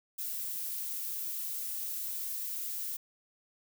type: noise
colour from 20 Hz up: violet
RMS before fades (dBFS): -37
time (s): 0.18-2.97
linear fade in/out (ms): 10
effects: none